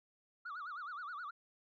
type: tone with vibrato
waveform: sine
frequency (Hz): 1296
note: E6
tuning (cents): -30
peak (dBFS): -40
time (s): 0.45-1.31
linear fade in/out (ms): 10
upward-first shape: sine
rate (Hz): 9.5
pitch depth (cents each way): 230
effects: tanh soft clip ceiling -40 dBFS